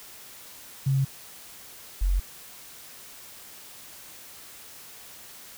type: tone pair in turn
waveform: sine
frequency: 135.4 / 45.18 Hz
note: C#3 / F#1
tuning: -40 / -40 cents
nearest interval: octave + perfect fifth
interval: 1900 cents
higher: first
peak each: -20 dBFS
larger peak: neither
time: 0.86-1.05 / 2.01-2.2 s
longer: neither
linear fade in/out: 10 ms
effects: white hiss -46 dBFS RMS until 5.57 s